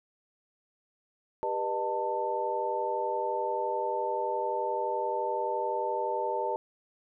sine tone cluster, 397.1 / 488.7 / 609 / 890 Hz, G4 / B4 / D#5 / A5, +22 / -18 / -37 / +20 cents, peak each -35 / -34 / -35 / -31 dBFS, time 1.43-6.56 s, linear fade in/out 0 ms, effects none

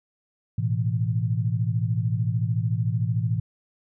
sine chord, A suspended second, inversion none, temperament equal, 110 / 123.47 / 164.81 Hz, A2 / B2 / E3, 0 / 0 / 0 cents, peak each -24 / -26 / -29 dBFS, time 0.58-3.4 s, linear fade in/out 5 ms, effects none

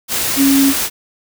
sine tone in noise, 274.4 Hz, C#4, 17 cents flat, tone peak -9 dBFS, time 0.36-0.74 s, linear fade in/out 50 ms, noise white, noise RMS -18 dBFS, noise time 0.08-0.9 s, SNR +6 dB, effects none

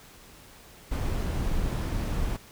brown noise, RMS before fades -28 dBFS, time 0.91-2.37 s, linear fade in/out 10 ms, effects pink hiss -51 dBFS RMS until 2.51 s

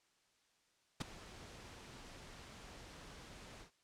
pink noise with ADSR envelope, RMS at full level -36 dBFS, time 1-3.71 s, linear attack 14 ms, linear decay 9 ms, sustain -18 dB, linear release 110 ms, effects white hiss -75 dBFS RMS until 3.83 s + low-pass 7000 Hz 12 dB/octave

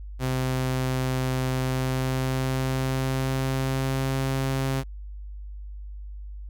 sawtooth tone with pitch glide, 129.5 to 133.83 Hz, C3 to C3, -17 to +39 cents, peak -20 dBFS, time 0.19-4.84 s, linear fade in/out 50 ms, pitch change +56 cents, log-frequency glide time 1.49-4.29 s, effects added 50 Hz sine -35 dBFS peak until 6.49 s

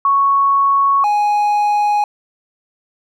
sine / triangle tone pair in turn, 1108.7 / 830.6 Hz, C#6 / G#5, 0 / 0 cents, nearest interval perfect fourth, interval 500 cents, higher first, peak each -10 dBFS, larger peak neither, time 0.05-1.04 / 1.04-2.04 s, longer second, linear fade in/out 2 ms, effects none

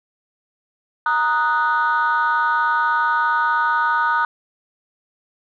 sine chord, D# minor, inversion second, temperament equal, 932.3 / 1244.5 / 1480 Hz, A#5 / D#6 / F#6, 0 / 0 / 0 cents, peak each -19 dBFS, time 1.06-4.25 s, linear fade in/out 2 ms, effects tanh soft clip ceiling -10 dBFS

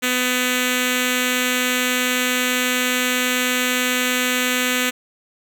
5% pulse tone with notch filter, 250.6 Hz, B3, 25 cents sharp, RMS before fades -20 dBFS, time 0.02-4.91 s, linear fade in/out 20 ms, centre 850 Hz, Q 0.82, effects none

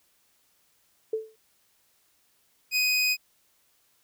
sine tone with exponential decay, 440 Hz, A4, in tune, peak -22 dBFS, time 1.13-1.36 s, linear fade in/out 5 ms, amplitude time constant 48 ms
25% pulse tone, 2500 Hz, D#7, 8 cents sharp, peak -18 dBFS, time 2.71-3.17 s, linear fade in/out 50 ms
effects white hiss -67 dBFS RMS until 4.03 s

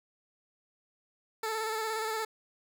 15% pulse tone with vibrato, 440 Hz, A4, in tune, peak -25 dBFS, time 1.43-2.25 s, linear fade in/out 5 ms, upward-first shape square, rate 17 Hz, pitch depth 26 cents each way, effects none

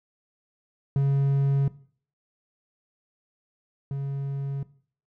triangle tone pair in turn, 138.59 / 138.59 Hz, C#3 / C#3, 0 / 0 cents, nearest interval unison, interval 0 cents, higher neither, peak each -17 / -25 dBFS, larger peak first, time 0.96-1.68 / 3.91-4.63 s, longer neither, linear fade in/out 2 ms, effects noise-tail reverb RT60 0.5 s tail -18 dB re dry

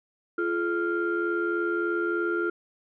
sine tone cluster, 344.5 / 427.8 / 1393 Hz, F4 / A4 / F6, -24 / -49 / -5 cents, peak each -26 / -31 / -28 dBFS, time 0.38-2.5 s, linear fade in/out 5 ms, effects tanh soft clip ceiling -17 dBFS

